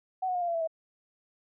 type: tone with pitch steps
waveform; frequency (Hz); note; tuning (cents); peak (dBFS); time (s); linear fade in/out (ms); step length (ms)
sine; 750 / 731.6 / 713.7 / 696.1 / 679.1 / 662.4 / 646.2; F#5 / F#5 / F5 / F5 / F5 / E5 / E5; +23 / -20 / +37 / -6 / -49 / +8 / -35; -27; 0.22-0.675; 10; 65
effects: none